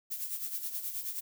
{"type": "noise with tremolo", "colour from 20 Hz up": "violet", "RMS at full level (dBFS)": -35, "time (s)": [0.1, 1.21], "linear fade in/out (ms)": 20, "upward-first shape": "sine", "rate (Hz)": 9.4, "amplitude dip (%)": 60, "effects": []}